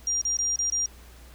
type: tone with dropouts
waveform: sine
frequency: 5700 Hz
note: F8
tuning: 34 cents sharp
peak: -23 dBFS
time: 0.07-0.86 s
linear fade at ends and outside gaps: 2 ms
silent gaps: 0.215-0.251 / 0.37-0.388 / 0.56-0.589 / 0.701-0.722 s
effects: added 60 Hz sine -47 dBFS peak until 1.34 s + pink hiss -53 dBFS RMS until 1.34 s